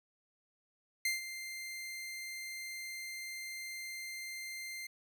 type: tone with ADSR envelope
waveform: sawtooth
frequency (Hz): 2093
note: C7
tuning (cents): 0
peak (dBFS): -26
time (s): 1.05-4.87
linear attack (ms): 4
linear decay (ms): 150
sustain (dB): -12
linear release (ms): 6
effects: none